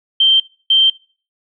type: tone pair in turn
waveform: sine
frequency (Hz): 3136 / 3136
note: G7 / G7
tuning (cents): 0 / 0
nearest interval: unison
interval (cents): 0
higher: neither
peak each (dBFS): -8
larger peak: neither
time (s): 0.2-0.4 / 0.7-0.9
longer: neither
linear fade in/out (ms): 5
effects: noise-tail reverb RT60 0.4 s tail -22 dB re dry